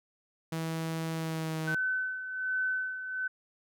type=tone with pitch glide; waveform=sawtooth; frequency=162.4 to 158.78 Hz; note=E3 to D#3; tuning=-26 to +35 cents; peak=-28 dBFS; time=0.52-1.75 s; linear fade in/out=5 ms; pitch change=-39 cents; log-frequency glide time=1.13-1.6 s
type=tone with tremolo; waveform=sine; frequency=1516 Hz; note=F#6; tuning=42 cents sharp; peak=-27 dBFS; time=1.67-3.28 s; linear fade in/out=10 ms; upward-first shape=sine; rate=1.3 Hz; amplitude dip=65%
effects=none